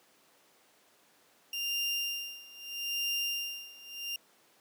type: tone with tremolo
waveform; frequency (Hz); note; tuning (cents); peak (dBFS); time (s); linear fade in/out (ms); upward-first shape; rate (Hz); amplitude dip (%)
30% pulse; 2794; F7; 0; -27; 1.53-4.16; 2; sine; 0.78; 90
effects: pink hiss -64 dBFS RMS until 4.6 s + high-pass 300 Hz 12 dB/octave